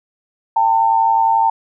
sine tone pair together, 790.7 / 902 Hz, G5 / A5, +15 / +43 cents, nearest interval major second, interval 228 cents, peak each -17 / -12 dBFS, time 0.56-1.5 s, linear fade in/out 5 ms, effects none

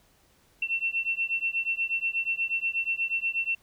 sine beating tone pair, 2700 / 2708.3 Hz, E7 / E7, +41 / +46 cents, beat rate 8.3 Hz, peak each -29 / -29 dBFS, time 0.62-3.55 s, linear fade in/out 5 ms, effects pink hiss -63 dBFS RMS until 3.62 s

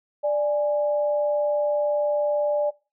sine tone pair together, 589.3 / 830 Hz, D5 / G#5, +6 / -1 cents, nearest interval tritone, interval 593 cents, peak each -20 / -31 dBFS, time 0.23-2.71 s, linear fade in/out 20 ms, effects noise-tail reverb RT60 0.3 s tail -21 dB re dry

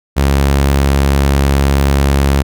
sawtooth tone, 69.3 Hz, C#2, in tune, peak -5 dBFS, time 0.16-2.43 s, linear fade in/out 20 ms, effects none

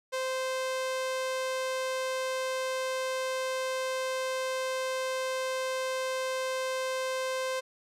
sawtooth tone with low-pass filter, 520 Hz, C5, 11 cents flat, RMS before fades -32 dBFS, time 0.12-7.61 s, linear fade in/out 20 ms, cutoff 10000 Hz, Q 0.73, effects none

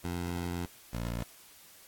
15% pulse tone pair in turn, 87.3 / 58.27 Hz, F2 / A#1, 0 / 0 cents, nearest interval perfect fifth, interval 700 cents, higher first, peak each -27 dBFS, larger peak neither, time 0.04-0.66 / 0.93-1.23 s, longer first, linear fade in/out 5 ms, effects white hiss -56 dBFS RMS until 1.87 s + AAC 64 kbps

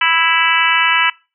harmonic tone, 329.6 Hz, E4, in tune, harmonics 3 / 4 / 5 / 6 / 7 / 8 / 9, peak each -19 / -19 / -19 / -19 / -19 / -19 / -19 dBFS, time 0.01-1.1 s, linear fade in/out 5 ms, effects noise-tail reverb RT60 0.3 s tail -22 dB re dry

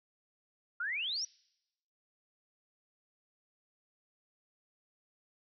sine exponential sweep, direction up, 1362 to 5920 Hz, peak -33 dBFS, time 0.8-1.25 s, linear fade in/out 5 ms, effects noise-tail reverb RT60 0.9 s tail -26 dB re dry

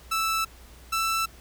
sawtooth tone pair in turn, 1318.5 / 1327.7 Hz, E6 / E6, 0 / +12 cents, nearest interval unison, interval 12 cents, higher second, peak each -20 dBFS, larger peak neither, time 0.11-0.45 / 0.92-1.26 s, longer neither, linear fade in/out 10 ms, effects added 60 Hz sine -48 dBFS peak until 1.4 s + pink hiss -52 dBFS RMS until 1.4 s

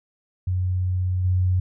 sine tone with level steps, 91.6 Hz, F#2, 17 cents flat, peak -20 / -17 dBFS, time 0.47-1.6 s, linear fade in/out 5 ms, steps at 1.24 s, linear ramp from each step 10 ms, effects none

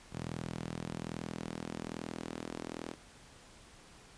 sawtooth tone with high-pass filter sweep, 41.2 Hz, E1, in tune, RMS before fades -42 dBFS, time 0.11-2.96 s, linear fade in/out 50 ms, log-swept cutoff 140 to 290 Hz, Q 1.6, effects pink hiss -57 dBFS RMS until 4.17 s + resampled to 22050 Hz

